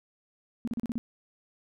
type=tone bursts; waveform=sine; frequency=233.1 Hz; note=A#3; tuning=in tune; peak=-28 dBFS; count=6; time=0.65-0.98 s; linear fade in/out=0 ms; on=25 ms; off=36 ms; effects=none